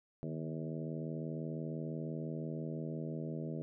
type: harmonic tone with a mistuned harmonic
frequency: 80.1 Hz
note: E2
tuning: 49 cents flat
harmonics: 2 / 3 / 4 / 5 / 6 / 7 / 8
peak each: -40 / -44 / -46 / -48 / -50 / -51 / -52 dBFS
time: 0.23-3.62 s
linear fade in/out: 0 ms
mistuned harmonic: 2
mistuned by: -63 cents
effects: none